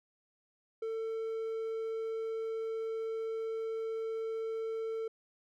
triangle tone, 447.4 Hz, A4, 29 cents sharp, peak -32 dBFS, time 0.82-5.08 s, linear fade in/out 5 ms, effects none

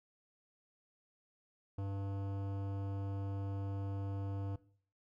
sine tone with hard clipping, 98.5 Hz, G2, 9 cents sharp, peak -39 dBFS, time 1.78-4.56 s, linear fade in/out 5 ms, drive 16 dB, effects noise-tail reverb RT60 0.5 s tail -18 dB re dry

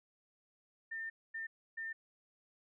sine tone bursts at uneven times, 1804 Hz, A6, 43 cents sharp, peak -39 dBFS, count 3, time 0.91-1.1 / 1.34-1.47 / 1.77-1.93 s, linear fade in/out 10 ms, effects none

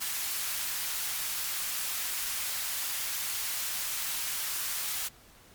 white high-pass noise, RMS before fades -33 dBFS, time 0-5.09 s, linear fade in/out 20 ms, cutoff 1000 Hz, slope 12 dB/octave, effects pink hiss -56 dBFS RMS until 5.54 s + MP3 96 kbps

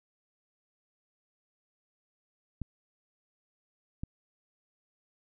clicks, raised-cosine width 5 ms, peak -23 dBFS, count 2, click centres 2.617 / 4.035 s, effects none

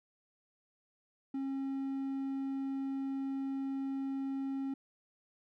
triangle tone, 270.9 Hz, C#4, 40 cents flat, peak -32 dBFS, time 1.34-4.74 s, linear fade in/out 5 ms, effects none

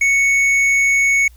sine tone with hard clipping, 2217 Hz, C#7, in tune, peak -13 dBFS, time 0.01-1.28 s, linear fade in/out 5 ms, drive 6 dB, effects added 60 Hz sine -41 dBFS peak until 1.36 s + white hiss -55 dBFS RMS until 1.36 s

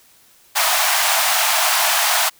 pink high-pass noise, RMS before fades -17 dBFS, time 0.55-2.3 s, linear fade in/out 20 ms, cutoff 640 Hz, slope 96 dB/octave, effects white hiss -52 dBFS RMS until 2.39 s

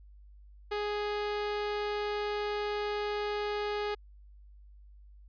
sawtooth tone, 415.6 Hz, G#4, 1 cent sharp, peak -27 dBFS, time 0.71-3.95 s, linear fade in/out 10 ms, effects added 50 Hz sine -51 dBFS peak until 5.28 s + resampled to 11025 Hz

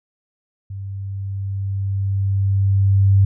sine tone with level ramp, 98 Hz, G2, in tune, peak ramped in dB -27 to -9 dBFS, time 0.7-3.25 s, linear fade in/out 5 ms, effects none

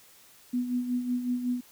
sine tone with tremolo, 246.9 Hz, B3, in tune, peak -24 dBFS, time 0.53-1.61 s, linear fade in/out 10 ms, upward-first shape sine, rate 5.4 Hz, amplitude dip 60%, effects white hiss -56 dBFS RMS until 1.71 s

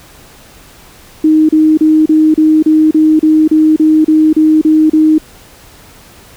sine tone bursts, 311.6 Hz, D#4, 3 cents sharp, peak -4 dBFS, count 14, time 1.24-5.182 s, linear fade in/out 5 ms, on 250 ms, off 34 ms, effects pink hiss -39 dBFS RMS until 6.36 s

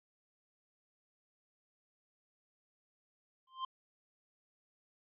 square tone with exponential growth, 1046.5 Hz, C6, in tune, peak -34 dBFS, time 3.47-3.65 s, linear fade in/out 5 ms, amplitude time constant 39 ms, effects resampled to 8000 Hz

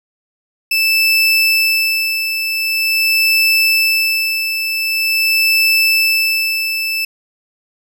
30% pulse tone with tremolo, 2637 Hz, E7, in tune, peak -7 dBFS, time 0.71-7.05 s, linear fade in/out 5 ms, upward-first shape sine, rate 0.45 Hz, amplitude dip 55%, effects none

